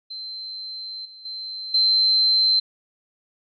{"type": "tone with level steps", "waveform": "sine", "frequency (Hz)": 4101, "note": "C8", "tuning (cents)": -36, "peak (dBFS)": [-31, -41, -30, -15], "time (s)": [0.1, 2.6], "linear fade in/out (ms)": 10, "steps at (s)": [1.05, 1.25, 1.74], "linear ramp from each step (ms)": 5, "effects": []}